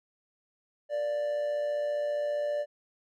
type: tone with amplitude modulation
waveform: triangle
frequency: 587.3 Hz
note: D5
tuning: in tune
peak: -24 dBFS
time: 0.89-2.66 s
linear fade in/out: 50 ms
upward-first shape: sine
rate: 115 Hz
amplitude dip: 40%
effects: none